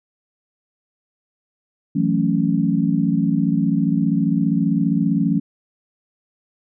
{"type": "chord", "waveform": "sine", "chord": "F# minor seventh", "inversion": "third", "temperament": "equal", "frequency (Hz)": [164.81, 185, 220, 277.2], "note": ["E3", "F#3", "A3", "C#4"], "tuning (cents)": [0, 0, 0, 0], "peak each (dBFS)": -21, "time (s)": [1.95, 5.4], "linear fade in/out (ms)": 10, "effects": []}